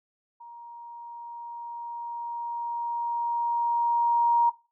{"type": "tone with level ramp", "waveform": "sine", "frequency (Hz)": 942, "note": "A#5", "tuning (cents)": 18, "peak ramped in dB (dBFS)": [-42, -17], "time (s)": [0.4, 4.5], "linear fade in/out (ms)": 10, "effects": ["noise-tail reverb RT60 0.3 s tail -19 dB re dry"]}